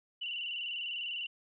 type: tone with vibrato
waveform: sine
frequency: 2864 Hz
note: F7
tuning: 43 cents sharp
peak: -35 dBFS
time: 0.21-1.27 s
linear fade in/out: 10 ms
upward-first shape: square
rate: 20 Hz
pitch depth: 60 cents each way
effects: none